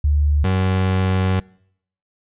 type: tone pair in turn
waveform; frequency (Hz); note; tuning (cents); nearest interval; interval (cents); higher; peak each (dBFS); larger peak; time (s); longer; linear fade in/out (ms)
sine / 30% pulse; 73.42 / 93.88; D2 / F#2; 0 / +26; major third; 426; second; -13; neither; 0.04-0.44 / 0.44-1.4; second; 5
effects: noise-tail reverb RT60 0.7 s tail -25 dB re dry + resampled to 8000 Hz